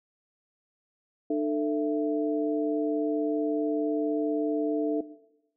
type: tone cluster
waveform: sine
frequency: 300.6 / 445.1 / 666 Hz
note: D4 / A4 / E5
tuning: +40 / +20 / +18 cents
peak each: -26 / -29 / -34 dBFS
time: 1.3-5.01 s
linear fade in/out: 5 ms
effects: noise-tail reverb RT60 0.9 s tail -17 dB re dry